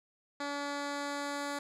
10% pulse tone with low-pass filter sweep, 285.8 Hz, D4, 47 cents flat, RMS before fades -37 dBFS, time 0.4-1.59 s, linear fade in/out 5 ms, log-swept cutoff 5800 to 9900 Hz, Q 0.9, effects none

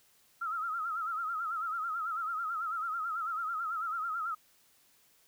sine tone with vibrato, 1318.5 Hz, E6, in tune, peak -32 dBFS, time 0.41-4.35 s, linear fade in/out 10 ms, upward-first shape sine, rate 9.1 Hz, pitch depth 99 cents each way, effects white hiss -66 dBFS RMS until 5.27 s

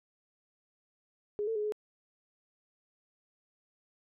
sine tone with pitch steps, 415.3 / 448.7 / 420.4 / 423.7 Hz, G#4 / A4 / G#4 / G#4, 0 / +34 / +21 / +35 cents, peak -30 dBFS, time 1.39-1.722 s, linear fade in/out 0 ms, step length 83 ms, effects none

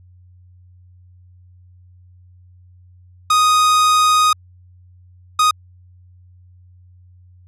45% pulse tone bursts at uneven times, 1244.5 Hz, D#6, in tune, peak -11 dBFS, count 2, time 3.3-4.33 / 5.39-5.51 s, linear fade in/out 5 ms, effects added 90 Hz sine -44 dBFS peak until 7.47 s + low-pass 10000 Hz 12 dB/octave

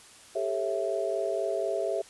sine chord, A dominant seventh, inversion third, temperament just, 396 / 440 / 550 / 660 Hz, G4 / A4 / C#5 / E5, +18 / 0 / -14 / +2 cents, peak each -32 / -35 / -34 / -30 dBFS, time 0.35-2.02 s, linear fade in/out 10 ms, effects white hiss -52 dBFS RMS until 2.09 s + resampled to 24000 Hz

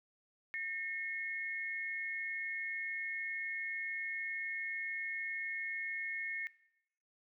sine tone pair together, 1819 / 2172 Hz, A#6 / C#7, -43 / -36 cents, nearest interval minor third, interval 307 cents, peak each -40 / -39 dBFS, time 0.54-6.47 s, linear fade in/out 0 ms, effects noise-tail reverb RT60 0.8 s tail -19 dB re dry

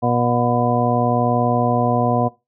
harmonic tone with a mistuned harmonic, 120.8 Hz, B2, 38 cents flat, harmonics 1 / 2 / 3 / 4 / 5 / 6 / 8, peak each -22 / -21 / -29 / -24 / -24 / -20 / -26 dBFS, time 0.02-2.29 s, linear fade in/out 20 ms, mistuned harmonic 8, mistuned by +61 cents, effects noise-tail reverb RT60 0.2 s tail -17 dB re dry

